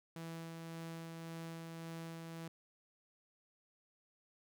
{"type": "tone with tremolo", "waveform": "sawtooth", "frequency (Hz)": 164.81, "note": "E3", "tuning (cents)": 0, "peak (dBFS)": -40, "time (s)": [0.16, 2.48], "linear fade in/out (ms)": 2, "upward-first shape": "sine", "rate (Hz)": 1.8, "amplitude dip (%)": 25, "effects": []}